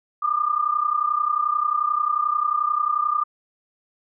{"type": "tone pair together", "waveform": "sine", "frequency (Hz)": [1187.7, 1219], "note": ["D6", "D#6"], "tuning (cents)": [19, -36], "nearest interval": "unison", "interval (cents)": 45, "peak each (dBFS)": -22, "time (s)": [0.22, 3.24], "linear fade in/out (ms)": 10, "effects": []}